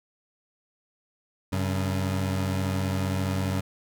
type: tone pair together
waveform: 25% pulse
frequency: 95 / 136.85 Hz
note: F#2 / C#3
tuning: +46 / -22 cents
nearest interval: tritone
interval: 632 cents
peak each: -22 / -29 dBFS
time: 1.52-3.61 s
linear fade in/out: 10 ms
effects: none